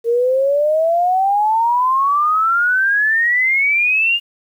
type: exponential sweep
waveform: sine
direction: up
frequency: 458 to 2854 Hz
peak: -12 dBFS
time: 0.04-4.2 s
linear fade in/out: 50 ms
effects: 8-bit